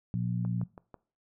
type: harmonic tone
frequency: 59 Hz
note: A#1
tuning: 22 cents sharp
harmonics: 2 / 3 / 4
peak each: -31 / -31 / -44 dBFS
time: 0.14-0.64 s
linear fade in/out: 0 ms
type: click train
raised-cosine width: 1 ms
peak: -31 dBFS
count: 4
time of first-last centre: 0.45-0.943 s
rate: 6.09 Hz
effects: noise-tail reverb RT60 0.4 s tail -21 dB re dry